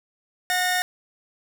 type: tone pair together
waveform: sawtooth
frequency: 727 / 1832 Hz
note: F#5 / A#6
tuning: -31 / -31 cents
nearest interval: octave + major third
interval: 1600 cents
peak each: -20 dBFS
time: 0.5-0.82 s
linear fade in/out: 0 ms
effects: none